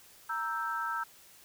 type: chord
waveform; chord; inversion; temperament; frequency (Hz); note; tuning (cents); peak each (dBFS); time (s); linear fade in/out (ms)
sine; E diminished; second; equal; 932.3 / 1318.5 / 1568; Bb5 / E6 / G6; 0 / 0 / 0; -37 / -34 / -37; 0.29-1.04; 10
effects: white hiss -57 dBFS RMS until 1.44 s